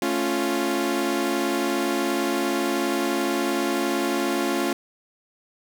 sawtooth chord, A augmented, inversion none, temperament equal, 220 / 277.2 / 349.2 Hz, A3 / C#4 / E#4, 0 / 0 / 0 cents, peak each -26 / -22 / -21 dBFS, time 0.02-4.73 s, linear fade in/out 2 ms, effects none

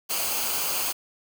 white noise with comb filter, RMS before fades -27 dBFS, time 0.09-0.93 s, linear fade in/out 20 ms, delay 0.54 ms, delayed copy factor -0.55, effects none

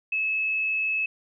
sine tone, 2594 Hz, E7, 28 cents flat, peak -23 dBFS, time 0.12-1.06 s, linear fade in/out 5 ms, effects none

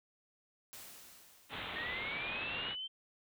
white noise with exponential decay, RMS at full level -49 dBFS, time 0.73-2.67 s, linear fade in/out 0 ms, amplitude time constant 420 ms
white low-pass noise, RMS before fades -43 dBFS, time 1.49-2.76 s, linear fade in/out 50 ms, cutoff 3800 Hz, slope 96 dB/octave
sine linear sweep, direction up, 1811 to 3136 Hz, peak -39 dBFS, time 1.75-2.88 s, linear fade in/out 20 ms
effects none

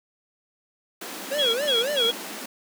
pink high-pass noise, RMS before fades -36 dBFS, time 1.01-2.46 s, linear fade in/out 5 ms, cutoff 190 Hz, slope 96 dB/octave
square tone with vibrato, 521 Hz, C5, 7 cents flat, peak -25 dBFS, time 1.31-2.11 s, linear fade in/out 10 ms, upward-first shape sine, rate 3.7 Hz, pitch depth 240 cents each way
sine tone bursts, 3322 Hz, G#7, in tune, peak -20 dBFS, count 3, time 1.38-2.12 s, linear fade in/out 20 ms, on 160 ms, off 130 ms
effects none

